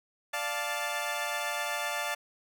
15% pulse chord, D minor, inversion none, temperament equal with one note detuned, 587.3 / 698.5 / 877 Hz, D5 / F5 / A5, 0 / 0 / -6 cents, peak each -29 dBFS, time 0.33-2.15 s, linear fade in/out 10 ms, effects none

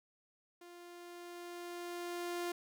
sawtooth tone with level ramp, 349.2 Hz, F4, in tune, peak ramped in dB -49 to -32 dBFS, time 0.61-2.52 s, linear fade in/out 5 ms, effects none

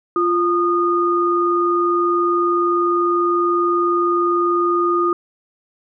sine tone pair together, 347.7 / 1227 Hz, F4 / D#6, -8 / -25 cents, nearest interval octave + minor seventh, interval 2183 cents, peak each -17 dBFS, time 0.16-5.13 s, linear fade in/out 2 ms, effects none

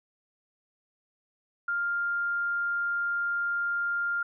sine tone, 1400 Hz, F6, 4 cents sharp, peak -26 dBFS, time 1.68-4.23 s, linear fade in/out 5 ms, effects none

